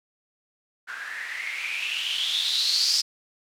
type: noise with low-pass filter sweep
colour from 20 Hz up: violet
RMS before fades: -27 dBFS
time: 0.87-3.02 s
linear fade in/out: 20 ms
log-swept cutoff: 1500 to 5100 Hz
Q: 7.8
effects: none